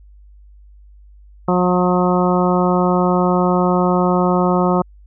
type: harmonic tone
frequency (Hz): 180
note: F#3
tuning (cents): -47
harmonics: 1 / 2 / 3 / 4 / 5 / 6 / 7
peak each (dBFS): -16 / -19 / -21 / -22 / -23 / -24 / -24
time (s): 1.48-4.82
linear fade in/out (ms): 5
effects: added 50 Hz sine -41 dBFS peak until 5.06 s